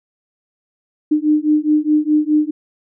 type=beating tone pair; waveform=sine; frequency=300.8 / 305.6 Hz; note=D4 / D#4; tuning=+42 / -31 cents; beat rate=4.8 Hz; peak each=-15 dBFS; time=1.11-2.51 s; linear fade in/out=10 ms; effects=none